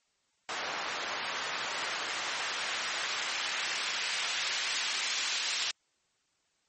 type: noise with band-pass filter sweep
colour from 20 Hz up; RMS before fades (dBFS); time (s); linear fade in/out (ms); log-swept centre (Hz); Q
white; -34; 0.49-5.71; 0; 990 to 3200; 0.73
effects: white hiss -74 dBFS RMS until 6.68 s + MP3 32 kbps